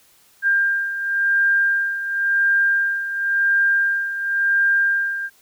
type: beating tone pair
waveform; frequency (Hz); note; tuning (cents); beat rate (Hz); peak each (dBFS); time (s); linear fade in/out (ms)
sine; 1597 / 1597.94; G6 / G6; +32 / +33; 0.94; -17 / -23; 0.42-5.3; 50
effects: white hiss -55 dBFS RMS until 5.41 s